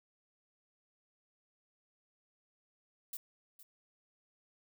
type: noise with echo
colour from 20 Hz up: violet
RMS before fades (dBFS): -42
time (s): 3.13-3.17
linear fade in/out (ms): 2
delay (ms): 460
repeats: 1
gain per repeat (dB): -14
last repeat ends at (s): 3.63
effects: none